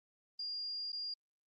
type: tone with dropouts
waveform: sine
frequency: 4814 Hz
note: D8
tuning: 42 cents sharp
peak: -38 dBFS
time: 0.39-1.14 s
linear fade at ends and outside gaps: 5 ms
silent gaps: 0.921-0.928 s
effects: Opus 24 kbps